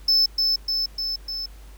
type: tone with echo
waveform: triangle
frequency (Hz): 5260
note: E8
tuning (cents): -5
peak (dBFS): -14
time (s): 0.08-0.26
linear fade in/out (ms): 5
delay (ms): 300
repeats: 4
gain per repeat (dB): -3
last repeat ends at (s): 1.46
effects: added 50 Hz sine -41 dBFS peak until 1.77 s + pink hiss -53 dBFS RMS until 1.77 s